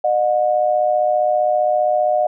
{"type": "tone pair together", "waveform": "sine", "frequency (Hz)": [609, 724.2], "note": ["D#5", "F#5"], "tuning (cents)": [-37, -37], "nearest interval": "minor third", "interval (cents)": 300, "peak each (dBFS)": [-16, -17], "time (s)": [0.04, 2.27], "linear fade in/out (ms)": 5, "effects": []}